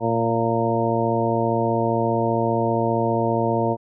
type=harmonic tone with a mistuned harmonic; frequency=115.1 Hz; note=A#2; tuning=22 cents flat; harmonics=1 / 2 / 3 / 4 / 5 / 6 / 8; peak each=-26 / -26 / -26 / -26 / -26 / -26 / -26 dBFS; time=0-3.77 s; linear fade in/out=50 ms; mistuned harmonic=1; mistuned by=+31 cents; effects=none